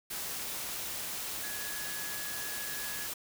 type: tone in noise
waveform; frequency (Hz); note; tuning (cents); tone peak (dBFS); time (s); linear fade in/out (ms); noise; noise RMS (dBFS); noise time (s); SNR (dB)
sine; 1683; G#6; +23; -43; 1.43-3.07; 10; white; -38; 0.1-3.14; -8
effects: none